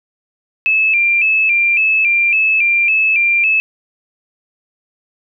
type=tone with vibrato; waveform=sine; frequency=2489 Hz; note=D#7; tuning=in tune; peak=-10 dBFS; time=0.66-3.6 s; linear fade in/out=0 ms; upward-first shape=square; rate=1.8 Hz; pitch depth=78 cents each way; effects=none